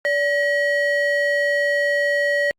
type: ring-modulated tone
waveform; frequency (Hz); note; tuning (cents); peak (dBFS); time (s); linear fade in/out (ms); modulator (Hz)
triangle; 1244.5; D#6; 0; -12; 0.05-2.51; 0; 668
effects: Opus 48 kbps